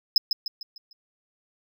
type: tone with echo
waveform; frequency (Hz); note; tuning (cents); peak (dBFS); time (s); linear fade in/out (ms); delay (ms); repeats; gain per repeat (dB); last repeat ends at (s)
triangle; 5110; D#8; +45; -12; 0.16-0.18; 2; 150; 5; -7; 0.93
effects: none